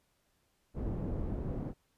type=low-pass noise; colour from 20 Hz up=pink; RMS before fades=-36 dBFS; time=0.74-1.74 s; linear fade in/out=50 ms; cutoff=390 Hz; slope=12 dB/octave; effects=pink hiss -75 dBFS RMS until 1.97 s + resampled to 32000 Hz